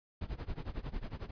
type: noise with tremolo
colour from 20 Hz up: brown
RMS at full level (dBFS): -37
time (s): 0.21-1.31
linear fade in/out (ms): 5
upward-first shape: sine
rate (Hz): 11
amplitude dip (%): 90
effects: resampled to 11025 Hz